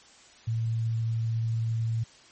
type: tone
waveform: sine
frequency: 113.6 Hz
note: A#2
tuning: 44 cents flat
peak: -25 dBFS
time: 0.47-2.04 s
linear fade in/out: 10 ms
effects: white hiss -54 dBFS RMS until 2.31 s + MP3 32 kbps